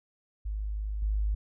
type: tone with level steps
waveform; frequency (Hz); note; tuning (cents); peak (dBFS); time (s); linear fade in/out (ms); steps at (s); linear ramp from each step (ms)
sine; 51.91; G#1; 0; -30 / -25; 0.45-1.35; 10; 1.02; 5
effects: none